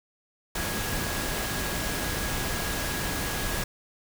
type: tone in noise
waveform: sine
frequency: 1656 Hz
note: G#6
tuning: 5 cents flat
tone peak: -38 dBFS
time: 0.55-3.64 s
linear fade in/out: 5 ms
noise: pink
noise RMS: -30 dBFS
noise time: 0.55-3.64 s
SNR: -11 dB
effects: none